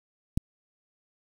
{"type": "click", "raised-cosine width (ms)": 5, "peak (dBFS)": -12, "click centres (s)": 0.375, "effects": ["7-bit"]}